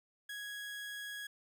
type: tone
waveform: 30% pulse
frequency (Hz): 1661.2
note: G#6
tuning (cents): 0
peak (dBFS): -39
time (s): 0.29-1.27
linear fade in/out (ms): 5
effects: none